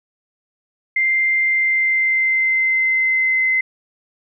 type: tone with pitch glide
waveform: sine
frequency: 2093 to 2056 Hz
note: C7 to C7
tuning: 0 to -31 cents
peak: -14 dBFS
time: 0.96-3.61 s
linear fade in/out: 5 ms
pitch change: -31 cents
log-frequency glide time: 1.42-3.46 s
effects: none